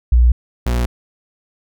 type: tone pair in turn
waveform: sine / 40% pulse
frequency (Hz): 60.1 / 59.84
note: B1 / A#1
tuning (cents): -46 / +46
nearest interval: unison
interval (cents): 8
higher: first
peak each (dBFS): -7 / -14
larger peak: first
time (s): 0.12-0.32 / 0.66-0.86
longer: neither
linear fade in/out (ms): 5
effects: none